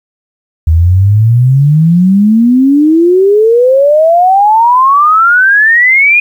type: exponential sweep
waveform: sine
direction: up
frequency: 77.78 to 2475 Hz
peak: -3 dBFS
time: 0.67-6.2 s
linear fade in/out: 5 ms
effects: 7-bit